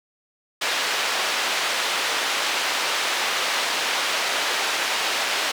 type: band-pass noise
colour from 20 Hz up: white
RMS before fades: -24 dBFS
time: 0.61-5.52 s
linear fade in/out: 10 ms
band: 490 to 3700 Hz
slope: 12 dB/octave
effects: none